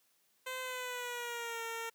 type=tone with pitch glide; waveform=10% pulse; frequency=514 to 457.9 Hz; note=C5 to A#4; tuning=-31 to -31 cents; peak=-30 dBFS; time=0.46-1.9 s; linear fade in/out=10 ms; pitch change=-200 cents; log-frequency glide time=0.61-1.63 s; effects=white hiss -73 dBFS RMS until 1.94 s + high-pass 150 Hz 12 dB/octave